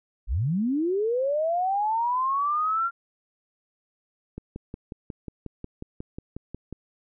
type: linear sweep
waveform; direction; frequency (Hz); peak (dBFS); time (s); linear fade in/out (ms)
sine; up; 38.89 to 1390; -22; 0.27-2.91; 50
type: click train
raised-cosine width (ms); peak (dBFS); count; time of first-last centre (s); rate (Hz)
3; -22; 14; 4.38-6.727; 5.54
effects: none